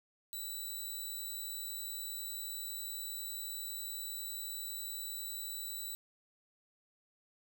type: tone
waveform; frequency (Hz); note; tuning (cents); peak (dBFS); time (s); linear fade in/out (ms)
5% pulse; 3951; B7; 0; -32; 0.33-5.95; 0
effects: none